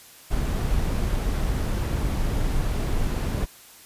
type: noise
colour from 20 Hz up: brown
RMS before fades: -24 dBFS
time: 0.3-3.46 s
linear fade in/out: 20 ms
effects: white hiss -48 dBFS RMS until 3.85 s + resampled to 32000 Hz